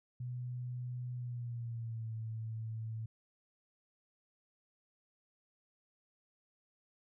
sine tone with pitch glide, 123.8 to 111.57 Hz, B2 to A2, +5 to +25 cents, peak -38 dBFS, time 0.2-3.06 s, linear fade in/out 5 ms, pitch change -180 cents, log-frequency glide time 1.14-2.11 s, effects none

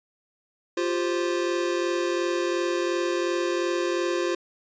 square chord, F suspended second, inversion none, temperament equal, 349.2 / 392 / 523.3 Hz, F4 / G4 / C5, 0 / 0 / 0 cents, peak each -26 / -32 / -31 dBFS, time 0.77-4.35 s, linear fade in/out 5 ms, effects resampled to 16000 Hz

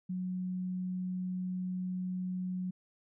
sine tone, 183.3 Hz, F#3, 16 cents flat, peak -33 dBFS, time 0.09-2.71 s, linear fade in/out 10 ms, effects none

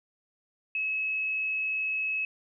sine tone, 2577 Hz, E7, 40 cents flat, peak -27 dBFS, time 0.75-2.25 s, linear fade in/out 2 ms, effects none

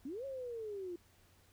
sine linear two-way sweep, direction up then down, 244 to 554.4 to 339.5 Hz, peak -40 dBFS, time 0.05-0.96 s, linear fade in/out 5 ms, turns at 0.25 s, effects added 90 Hz sine -68 dBFS peak until 1.52 s + pink hiss -68 dBFS RMS until 1.52 s

